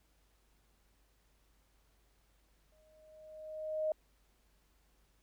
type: tone with exponential growth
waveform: sine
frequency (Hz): 622.3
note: D#5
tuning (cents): 0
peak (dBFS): -29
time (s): 2.72-3.92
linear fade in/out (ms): 2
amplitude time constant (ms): 260
effects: added 50 Hz sine -70 dBFS peak until 5.22 s + pink hiss -74 dBFS RMS until 5.22 s